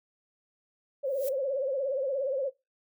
sine tone with vibrato, 542 Hz, C#5, 39 cents flat, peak -27 dBFS, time 1.03-2.5 s, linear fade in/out 20 ms, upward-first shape triangle, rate 17 Hz, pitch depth 120 cents each way
violet noise with exponential growth, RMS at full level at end -35 dBFS, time 1.05-1.29 s, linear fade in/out 5 ms, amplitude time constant 52 ms
effects noise-tail reverb RT60 0.2 s tail -19 dB re dry

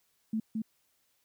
sine tone with echo, 220.1 Hz, A3, 1 cent sharp, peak -28 dBFS, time 0.33-0.4 s, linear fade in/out 5 ms, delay 220 ms, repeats 1, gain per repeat -2 dB, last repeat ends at 0.62 s, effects white hiss -73 dBFS RMS until 1.24 s

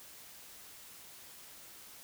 silence, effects white hiss -53 dBFS RMS until 2.03 s

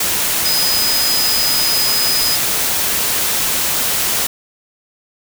sine tone in noise, 5010 Hz, D#8, 11 cents sharp, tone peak -16 dBFS, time 0.45-2.36 s, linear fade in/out 5 ms, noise white, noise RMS -17 dBFS, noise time 0-4.27 s, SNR -2 dB, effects none

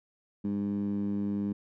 15% pulse tone with band-pass filter, 101.2 Hz, G#2, 44 cents flat, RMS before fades -31 dBFS, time 0.44-1.53 s, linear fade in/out 10 ms, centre 230 Hz, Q 4, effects none

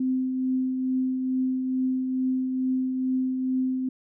sine tone with tremolo, 258.5 Hz, C4, 21 cents flat, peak -21 dBFS, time 0-3.89 s, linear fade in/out 5 ms, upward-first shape triangle, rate 2.3 Hz, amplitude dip 40%, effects none

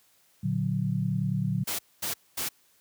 sine chord, Bb augmented, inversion none, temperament equal, 116.54 / 146.83 / 185 Hz, Bb2 / D3 / F#3, 0 / 0 / 0 cents, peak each -30 / -29 / -29 dBFS, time 0.43-1.64 s, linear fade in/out 10 ms
white noise bursts, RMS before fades -31 dBFS, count 3, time 1.67-2.49 s, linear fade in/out 10 ms, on 120 ms, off 230 ms
effects white hiss -64 dBFS RMS until 2.8 s + high-pass 60 Hz 12 dB/octave

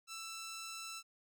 10% pulse tone, 1329 Hz, E6, 14 cents sharp, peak -36 dBFS, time 0.07-1.03 s, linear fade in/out 50 ms, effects none

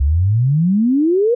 sine exponential sweep, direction up, 65.41 to 496.9 Hz, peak -11 dBFS, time 0-1.35 s, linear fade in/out 10 ms, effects none

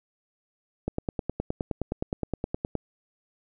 click train, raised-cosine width 2 ms, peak -14 dBFS, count 19, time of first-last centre 0.88-2.753 s, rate 9.61 Hz, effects none

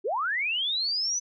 sine linear sweep, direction up, 335.4 to 6080 Hz, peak -25 dBFS, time 0.04-1.2 s, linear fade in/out 20 ms, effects none

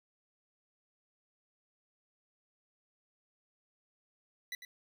25% pulse tone with echo, 1975.5 Hz, B6, in tune, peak -34 dBFS, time 4.52-4.55 s, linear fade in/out 2 ms, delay 100 ms, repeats 1, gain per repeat -10 dB, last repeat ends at 4.65 s, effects none

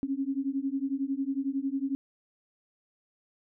sine beating tone pair, 267.4 / 278.4 Hz, C4 / C#4, +38 / +8 cents, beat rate 11 Hz, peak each -31 dBFS, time 0.03-1.95 s, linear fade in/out 0 ms, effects none

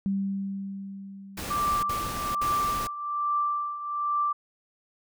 sine tone with exponential decay, 196 Hz, G3, in tune, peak -23 dBFS, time 0.06-2.78 s, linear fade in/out 0 ms, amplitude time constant 590 ms
pink noise bursts, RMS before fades -35 dBFS, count 3, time 1.37-2.872 s, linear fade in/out 5 ms, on 460 ms, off 61 ms
sine tone with tremolo, 1174.7 Hz, D6, in tune, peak -22 dBFS, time 1.5-4.33 s, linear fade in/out 10 ms, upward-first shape triangle, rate 1.2 Hz, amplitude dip 75%
effects none

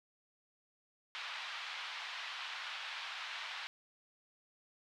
white band-pass noise, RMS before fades -44 dBFS, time 1.15-3.67 s, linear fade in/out 0 ms, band 860 to 3700 Hz, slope 24 dB/octave, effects none

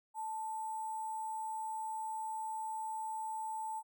sine tone with sample-and-hold, 880 Hz, A5, in tune, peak -37 dBFS, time 0.14-3.83 s, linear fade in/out 50 ms, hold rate 8820 Hz, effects none

